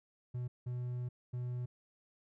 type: tone bursts at uneven times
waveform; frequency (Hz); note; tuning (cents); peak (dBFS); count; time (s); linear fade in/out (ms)
triangle; 123.47; B2; 0; -34; 3; 0.34-0.48 / 0.66-1.09 / 1.33-1.66; 10
effects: none